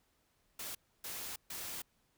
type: noise bursts at uneven times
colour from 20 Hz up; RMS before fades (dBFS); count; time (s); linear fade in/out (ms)
white; -43; 3; 0.59-0.75 / 1.04-1.36 / 1.5-1.82; 5
effects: pink hiss -75 dBFS RMS until 2.17 s